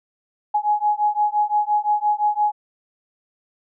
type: beating tone pair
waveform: sine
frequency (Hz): 835 / 840.8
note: G#5 / G#5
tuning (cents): +9 / +21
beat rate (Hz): 5.8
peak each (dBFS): -20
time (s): 0.54-2.52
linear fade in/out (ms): 10
effects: none